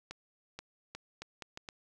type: accelerating click train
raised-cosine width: 0.2 ms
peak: -25 dBFS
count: 7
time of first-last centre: 0.11-1.688 s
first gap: 480 ms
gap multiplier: 0.75
effects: none